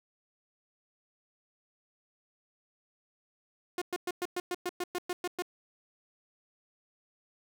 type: tone bursts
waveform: sawtooth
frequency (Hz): 357.5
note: F4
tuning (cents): +41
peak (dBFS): -27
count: 12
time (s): 3.78-5.422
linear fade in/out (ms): 2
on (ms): 36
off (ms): 110
effects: none